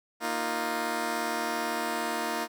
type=chord; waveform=10% pulse; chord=Bb suspended fourth; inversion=none; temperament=just; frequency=233.1 / 310.8 / 349.6 Hz; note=Bb3 / Eb4 / F4; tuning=0 / -2 / +2 cents; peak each=-26 dBFS; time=0.2-2.48 s; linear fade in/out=50 ms; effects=none